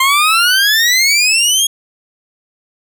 20% pulse exponential sweep, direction up, 1046 to 3322 Hz, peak -4 dBFS, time 0-1.67 s, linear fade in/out 5 ms, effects none

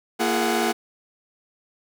sawtooth tone cluster, 232.8 / 341.8 / 416.5 / 743 Hz, A#3 / F4 / G#4 / F#5, -2 / -37 / +5 / +7 cents, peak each -22 dBFS, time 0.19-0.73 s, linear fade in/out 20 ms, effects none

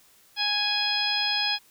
harmonic tone with a mistuned harmonic, 830.6 Hz, G#5, in tune, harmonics 1 / 2 / 3 / 4 / 5 / 6, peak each -33 / -33 / -31 / -28 / -32 / -28 dBFS, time 0.36-1.59 s, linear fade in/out 50 ms, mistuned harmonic 6, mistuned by +23 cents, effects white hiss -58 dBFS RMS until 1.7 s

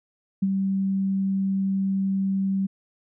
sine tone with ADSR envelope, 193.6 Hz, G3, 21 cents flat, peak -17 dBFS, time 0.42-2.67 s, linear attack 9 ms, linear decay 39 ms, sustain -4 dB, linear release 14 ms, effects none

